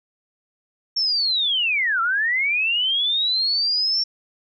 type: linear two-way sweep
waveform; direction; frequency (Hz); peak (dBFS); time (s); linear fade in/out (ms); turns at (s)
sine; down then up; 5490 to 1318.5 to 5490; -18; 0.96-4.04; 10; 2.01
effects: none